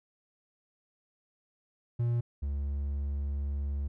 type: tone pair in turn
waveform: triangle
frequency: 118.9 / 70.7 Hz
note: A#2 / C#2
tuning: +35 / +35 cents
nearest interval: major sixth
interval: 900 cents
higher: first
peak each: -24 / -28 dBFS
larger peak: first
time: 1.99-2.21 / 2.42-3.88 s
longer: second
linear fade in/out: 10 ms
effects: none